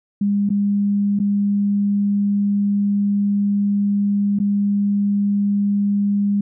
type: tone with dropouts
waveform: sine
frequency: 202.4 Hz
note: G#3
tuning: 44 cents flat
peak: -15 dBFS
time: 0.21-6.41 s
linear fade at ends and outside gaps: 5 ms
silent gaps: 0.492-0.502 / 1.191-1.199 / 4.389-4.399 s
effects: none